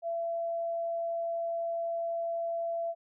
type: tone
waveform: sine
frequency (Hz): 673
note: E5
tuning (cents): +36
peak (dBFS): -30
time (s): 0.02-2.95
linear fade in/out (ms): 50
effects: none